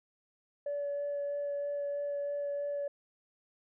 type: tone with vibrato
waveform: sine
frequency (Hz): 573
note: D5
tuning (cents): -43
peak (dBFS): -31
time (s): 0.66-2.88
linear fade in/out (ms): 5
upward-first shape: sine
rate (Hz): 3.1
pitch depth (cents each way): 9
effects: tanh soft clip ceiling -29 dBFS